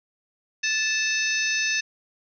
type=harmonic tone with a mistuned harmonic; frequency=875 Hz; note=A5; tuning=10 cents flat; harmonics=2 / 3 / 4 / 5 / 6 / 7; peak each=-27 / -26 / -33 / -35 / -30 / -30 dBFS; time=0.63-1.81 s; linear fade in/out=10 ms; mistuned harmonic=4; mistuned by=+94 cents; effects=none